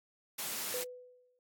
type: high-pass noise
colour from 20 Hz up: white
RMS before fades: -38 dBFS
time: 0.38-0.84 s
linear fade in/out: 10 ms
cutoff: 170 Hz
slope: 12 dB/octave
type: tone with exponential decay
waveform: sine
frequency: 497.8 Hz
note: B4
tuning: 14 cents sharp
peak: -34 dBFS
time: 0.74-1.39 s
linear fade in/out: 1 ms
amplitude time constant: 140 ms
effects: AAC 64 kbps